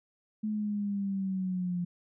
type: linear sweep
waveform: sine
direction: down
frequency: 215.6 to 174.61 Hz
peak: -29 dBFS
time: 0.43-1.85 s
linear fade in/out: 10 ms
effects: none